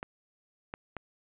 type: clicks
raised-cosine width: 0.5 ms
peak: -22 dBFS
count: 3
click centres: 0.029 / 0.739 / 0.967 s
effects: resampled to 8000 Hz + 9-bit